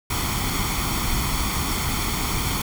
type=noise with comb filter; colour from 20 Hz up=pink; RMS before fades=-24 dBFS; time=0.1-2.62 s; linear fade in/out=5 ms; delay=0.9 ms; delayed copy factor=+0.65; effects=none